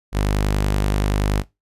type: tone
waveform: sawtooth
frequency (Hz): 50.5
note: G#1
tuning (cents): -48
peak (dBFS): -13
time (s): 0.12-1.44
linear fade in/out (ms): 50
effects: noise-tail reverb RT60 0.2 s tail -20 dB re dry + resampled to 32000 Hz